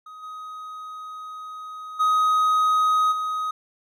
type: tone with level steps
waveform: triangle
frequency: 1257 Hz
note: D#6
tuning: 17 cents sharp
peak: -37 / -32 / -15 / -22 dBFS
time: 0.06-3.51 s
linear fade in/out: 5 ms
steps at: 0.22 / 1.99 / 3.11 s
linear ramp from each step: 20 ms
effects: none